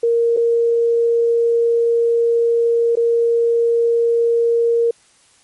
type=tone with dropouts; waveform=sine; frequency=466.2 Hz; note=A#4; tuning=in tune; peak=-12 dBFS; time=0.03-4.91 s; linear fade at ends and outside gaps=5 ms; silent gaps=0.366-0.371 / 2.955-2.97 s; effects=white hiss -53 dBFS RMS until 5.43 s + MP3 48 kbps